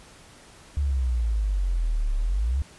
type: exponential two-way sweep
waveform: sine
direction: down then up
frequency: 73.42 to 34.65 to 73.42 Hz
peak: -21 dBFS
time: 0.77-2.62 s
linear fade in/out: 0 ms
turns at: 2.15 s
effects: pink hiss -50 dBFS RMS until 2.78 s + resampled to 24000 Hz